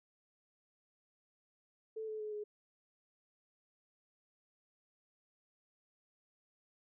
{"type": "tone with pitch steps", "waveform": "sine", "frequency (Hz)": [440, 432.9, 426, 419.2], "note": ["A4", "A4", "G#4", "G#4"], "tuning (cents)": [0, -28, 44, 16], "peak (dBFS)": -39, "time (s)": [1.96, 2.44], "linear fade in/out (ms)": 10, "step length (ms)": 120, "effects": []}